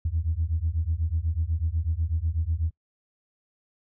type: beating tone pair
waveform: sine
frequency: 77.4 / 85.5 Hz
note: D#2 / F2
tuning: -9 / -36 cents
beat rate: 8.1 Hz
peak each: -26 dBFS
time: 0.05-2.71 s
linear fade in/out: 5 ms
effects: noise-tail reverb RT60 0.1 s tail -25 dB re dry + tanh soft clip ceiling -16 dBFS